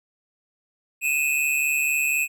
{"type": "tone pair together", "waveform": "square", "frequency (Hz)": [2493, 2637], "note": ["D#7", "E7"], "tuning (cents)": [3, 0], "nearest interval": "minor second", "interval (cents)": 97, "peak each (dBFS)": -24, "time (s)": [1.01, 2.28], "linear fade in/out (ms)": 50, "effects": []}